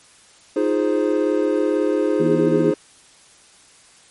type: chord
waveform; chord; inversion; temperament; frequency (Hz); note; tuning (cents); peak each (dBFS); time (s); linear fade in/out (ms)
triangle; F minor seventh; third; equal; 311.1 / 349.2 / 415.3 / 523.3; Eb4 / F4 / Ab4 / C5; 0 / 0 / 0 / 0; -19 / -22 / -19 / -21; 0.56-2.74; 5
type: harmonic tone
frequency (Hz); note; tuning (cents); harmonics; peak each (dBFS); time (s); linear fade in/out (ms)
81.4; E2; -21; 2 / 3 / 4 / 5; -23 / -23 / -23 / -23; 2.19-2.72; 20
effects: white hiss -50 dBFS RMS until 4.1 s + MP3 48 kbps